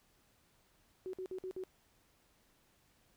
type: tone bursts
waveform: sine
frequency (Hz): 373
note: F#4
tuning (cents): +14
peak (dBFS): -39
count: 5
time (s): 1.06-1.637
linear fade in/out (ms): 0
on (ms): 73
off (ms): 53
effects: pink hiss -71 dBFS RMS until 3.16 s